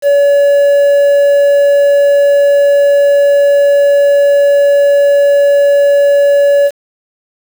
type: tone with quantisation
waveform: triangle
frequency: 568 Hz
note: C#5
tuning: 42 cents sharp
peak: -3 dBFS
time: 0.02-6.71 s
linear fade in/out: 50 ms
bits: 5
effects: none